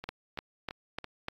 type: two click trains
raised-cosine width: 0.3 ms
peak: -24 / -18 dBFS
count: 4 / 5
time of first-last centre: 0.04-1.043 / 0.09-1.284 s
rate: 2.99 / 3.35 Hz
effects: AAC 32 kbps